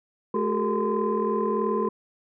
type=tone cluster; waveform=sine; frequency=214.3 / 374.8 / 413.2 / 456.2 / 1027 Hz; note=A3 / F#4 / G#4 / A#4 / C6; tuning=-45 / +22 / -9 / -37 / -33 cents; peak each=-28 dBFS; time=0.34-1.89 s; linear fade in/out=5 ms; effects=tanh soft clip ceiling -14 dBFS